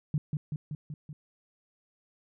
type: tone with echo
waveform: sine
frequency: 150 Hz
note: D3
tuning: 37 cents sharp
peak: -24 dBFS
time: 0.14-0.18 s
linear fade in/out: 2 ms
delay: 190 ms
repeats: 5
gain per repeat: -3 dB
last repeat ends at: 1.13 s
effects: none